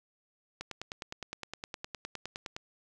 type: click train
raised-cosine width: 0.2 ms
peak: -21 dBFS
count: 20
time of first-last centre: 0.61-2.565 s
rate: 9.72 Hz
effects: none